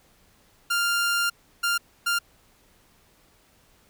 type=tone bursts at uneven times; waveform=sawtooth; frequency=1396.9 Hz; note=F6; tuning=in tune; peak=-18 dBFS; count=3; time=0.7-1.3 / 1.63-1.78 / 2.06-2.19 s; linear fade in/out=10 ms; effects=pink hiss -60 dBFS RMS until 3.89 s